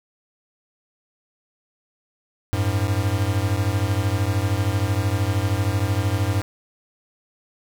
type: beating tone pair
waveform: square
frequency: 93.9 / 106.9 Hz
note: F#2 / A2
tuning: +26 / -49 cents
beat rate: 13 Hz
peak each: -23 dBFS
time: 2.53-6.42 s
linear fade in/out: 0 ms
effects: none